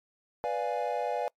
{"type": "chord", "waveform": "triangle", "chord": "B diminished seventh", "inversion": "none", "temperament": "equal", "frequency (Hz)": [493.9, 587.3, 698.5, 830.6], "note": ["B4", "D5", "F5", "Ab5"], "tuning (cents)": [0, 0, 0, 0], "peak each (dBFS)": -32, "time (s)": [0.44, 1.28], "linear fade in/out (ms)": 0, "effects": ["noise-tail reverb RT60 0.1 s tail -25 dB re dry", "MP3 96 kbps"]}